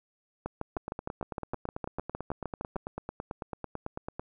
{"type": "two click trains", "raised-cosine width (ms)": 1, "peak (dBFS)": [-21, -19], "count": [32, 16], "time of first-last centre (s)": [[0.77, 4.195], [0.46, 2.764]], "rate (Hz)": [9.05, 6.51], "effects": []}